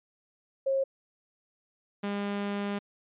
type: tone pair in turn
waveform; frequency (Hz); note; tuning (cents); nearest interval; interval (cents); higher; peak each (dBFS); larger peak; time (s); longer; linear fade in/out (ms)
sine / sawtooth; 540 / 202.3; C#5 / G#3; -45 / -45; octave + perfect fourth; 1700; first; -24 / -26; first; 0.66-0.84 / 2.03-2.79; second; 10
effects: resampled to 8000 Hz